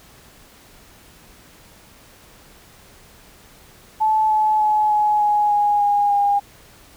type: tone with pitch steps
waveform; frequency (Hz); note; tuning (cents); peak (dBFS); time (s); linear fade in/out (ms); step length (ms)
sine; 868 / 859.5 / 851.1 / 842.8 / 834.6 / 826.4 / 818.3 / 810.3; A5 / A5 / G#5 / G#5 / G#5 / G#5 / G#5 / G#5; -24 / -41 / +42 / +25 / +8 / -9 / -26 / -43; -14; 4-6.4; 20; 300
effects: pink hiss -48 dBFS RMS until 6.96 s